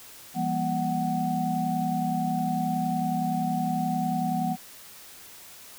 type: tone cluster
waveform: sine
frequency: 170.8 / 201.7 / 240.9 / 746 Hz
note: F3 / G3 / B3 / F#5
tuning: -38 / +50 / -43 / +14 cents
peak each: -30 / -32 / -30 / -28 dBFS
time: 0.34-4.57 s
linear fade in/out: 50 ms
effects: white hiss -47 dBFS RMS until 5.78 s